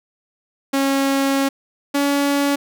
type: tone pair in turn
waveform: sawtooth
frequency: 273.7 / 283 Hz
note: C#4 / C#4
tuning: -22 / +36 cents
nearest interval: minor second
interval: 58 cents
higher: second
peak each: -12 dBFS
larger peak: neither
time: 0.73-1.49 / 1.94-2.56 s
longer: first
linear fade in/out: 10 ms
effects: none